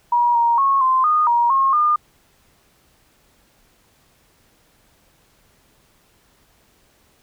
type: tone with pitch steps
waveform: sine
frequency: 958 / 938 / 1095 / 1040 / 1229 / 948 / 1080 / 1211 Hz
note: A#5 / A#5 / C#6 / C6 / D#6 / A#5 / C#6 / D#6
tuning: +47 / +11 / -22 / -11 / -22 / +29 / -45 / -47 cents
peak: -13 dBFS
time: 0.12-1.96 s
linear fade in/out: 5 ms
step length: 230 ms
effects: pink hiss -58 dBFS RMS until 7.22 s